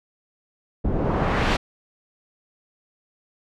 pink noise with low-pass filter sweep, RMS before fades -22 dBFS, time 0.84-1.57 s, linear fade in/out 10 ms, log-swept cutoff 380 to 3700 Hz, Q 0.88, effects none

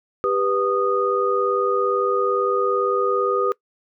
sine tone cluster, 395.6 / 493.3 / 1235 Hz, G4 / B4 / D#6, +16 / -2 / -13 cents, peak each -22 dBFS, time 0.24-3.52 s, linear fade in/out 0 ms, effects noise-tail reverb RT60 0.1 s tail -22 dB re dry

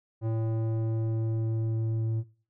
square tone with low-pass filter sweep, 112.1 Hz, A2, 33 cents sharp, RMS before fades -29 dBFS, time 0.21-2.24 s, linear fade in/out 50 ms, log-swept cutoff 620 to 240 Hz, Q 0.91, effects noise-tail reverb RT60 0.4 s tail -19 dB re dry

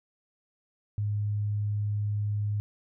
sine tone, 103.9 Hz, G#2, 1 cent sharp, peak -26 dBFS, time 0.98-2.6 s, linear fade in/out 0 ms, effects none

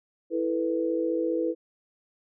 sine chord, E suspended fourth, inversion none, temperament just, 329.6 / 439.5 / 494.4 Hz, E4 / A4 / B4, 0 / -2 / +2 cents, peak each -27 / -32 / -28 dBFS, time 0.3-1.55 s, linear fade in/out 50 ms, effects none

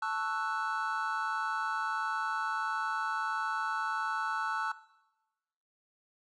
triangle chord, F# minor seventh, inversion first, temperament equal, 880 / 1108.7 / 1318.5 / 1480 Hz, A5 / C#6 / E6 / F#6, 0 / 0 / 0 / 0 cents, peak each -34 / -37 / -34 / -35 dBFS, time 0.02-4.72 s, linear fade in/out 5 ms, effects noise-tail reverb RT60 1.0 s tail -18 dB re dry + resampled to 24000 Hz

